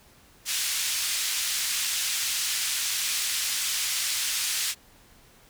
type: band-pass noise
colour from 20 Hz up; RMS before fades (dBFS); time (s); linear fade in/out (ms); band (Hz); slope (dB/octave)
white; -28; 0.45-4.75; 50; 2100 to 8400; 12
effects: pink hiss -56 dBFS RMS until 5.49 s